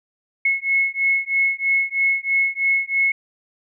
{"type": "beating tone pair", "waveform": "sine", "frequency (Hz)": [2182, 2185.1], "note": ["C#7", "C#7"], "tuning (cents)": [-28, -25], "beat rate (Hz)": 3.1, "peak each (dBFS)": -20, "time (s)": [0.45, 3.12], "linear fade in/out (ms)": 5, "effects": []}